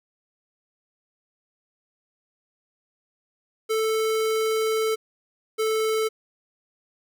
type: tone pair in turn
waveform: square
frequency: 440.3 / 438.8 Hz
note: A4 / A4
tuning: +1 / -5 cents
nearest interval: unison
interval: 6 cents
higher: first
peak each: -22 dBFS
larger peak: neither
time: 3.69-4.96 / 5.58-6.09 s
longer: first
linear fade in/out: 20 ms
effects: none